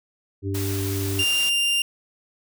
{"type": "harmonic tone", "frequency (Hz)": 98, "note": "G2", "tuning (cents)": 0, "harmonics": [1, 3, 4], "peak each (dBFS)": [-25, -30, -31], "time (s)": [0.42, 1.25], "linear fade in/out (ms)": 50}
{"type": "noise", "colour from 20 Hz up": "white", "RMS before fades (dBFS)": -33, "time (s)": [0.54, 1.5], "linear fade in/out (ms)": 10}
{"type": "tone", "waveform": "40% pulse", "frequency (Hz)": 2794, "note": "F7", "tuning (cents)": 0, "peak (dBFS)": -18, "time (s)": [1.19, 1.82], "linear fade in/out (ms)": 2}
{"effects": []}